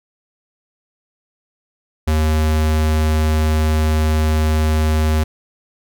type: tone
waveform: square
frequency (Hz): 77.78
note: D#2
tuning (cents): 0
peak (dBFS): -14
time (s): 2.07-5.24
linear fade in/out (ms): 10
effects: none